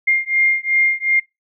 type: beating tone pair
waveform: sine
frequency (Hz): 2115 / 2117.7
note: C7 / C7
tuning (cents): +18 / +20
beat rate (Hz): 2.7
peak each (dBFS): -17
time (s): 0.07-1.2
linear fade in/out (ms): 10
effects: noise-tail reverb RT60 0.2 s tail -23 dB re dry